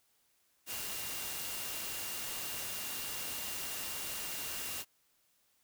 sine tone in noise, 2794 Hz, F7, in tune, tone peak -49 dBFS, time 0.66-4.85 s, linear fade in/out 50 ms, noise white, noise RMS -40 dBFS, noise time 0.66-4.85 s, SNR -12 dB, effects white hiss -73 dBFS RMS until 5.63 s

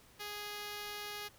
5% pulse tone, 414.5 Hz, G#4, 3 cents flat, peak -30 dBFS, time 0.19-1.29 s, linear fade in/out 20 ms, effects pink hiss -62 dBFS RMS until 1.38 s

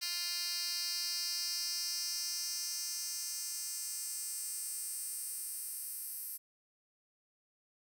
10% pulse tone with high-pass filter sweep, 349.2 Hz, F4, in tune, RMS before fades -39 dBFS, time 0.01-6.38 s, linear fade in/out 20 ms, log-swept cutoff 3900 to 11000 Hz, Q 2.6, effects none

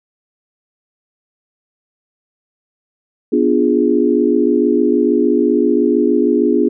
sine chord, B diminished seventh, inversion none, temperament equal, 246.9 / 293.7 / 349.2 / 415.3 Hz, B3 / D4 / F4 / Ab4, 0 / 0 / 0 / 0 cents, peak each -16 dBFS, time 3.32-6.69 s, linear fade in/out 10 ms, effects none

